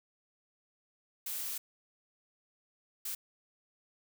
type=noise bursts at uneven times; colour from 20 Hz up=blue; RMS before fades=-38 dBFS; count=2; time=1.26-1.58 / 3.05-3.15 s; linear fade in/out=5 ms; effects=none